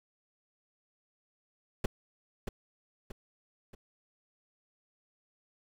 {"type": "noise with echo", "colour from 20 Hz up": "brown", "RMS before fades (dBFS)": -28, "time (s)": [1.84, 1.86], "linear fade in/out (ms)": 5, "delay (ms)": 630, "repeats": 3, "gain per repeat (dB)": -7, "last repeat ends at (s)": 3.75, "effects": []}